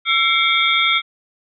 sine tone cluster, 1342 / 2129 / 2279 / 3287 / 3589 Hz, E6 / C7 / C#7 / G#7 / A7, +31 / +30 / +47 / -19 / +34 cents, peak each -20 dBFS, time 0.05-1.02 s, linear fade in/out 50 ms, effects none

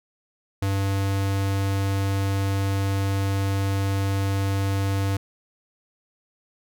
square tone, 98 Hz, G2, in tune, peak -22 dBFS, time 0.62-5.17 s, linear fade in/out 5 ms, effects none

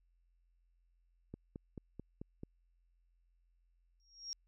click train, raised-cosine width 3 ms, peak -32 dBFS, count 6, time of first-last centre 1.34-2.434 s, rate 4.57 Hz
sine tone with exponential growth, 5588 Hz, F8, in tune, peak -37 dBFS, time 4-4.33 s, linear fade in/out 0 ms, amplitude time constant 70 ms
effects added 43 Hz sine -70 dBFS peak until 4.47 s

